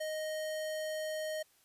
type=tone; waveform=square; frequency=622.3 Hz; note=D#5; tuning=in tune; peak=-36 dBFS; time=0-1.43 s; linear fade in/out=10 ms; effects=white hiss -68 dBFS RMS until 1.64 s + resampled to 32000 Hz